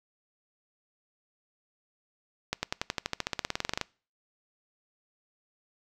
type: accelerating click train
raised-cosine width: 0.2 ms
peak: -11 dBFS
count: 21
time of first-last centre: 2.53-3.813 s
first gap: 100 ms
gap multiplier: 0.95
effects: noise-tail reverb RT60 0.4 s tail -24 dB re dry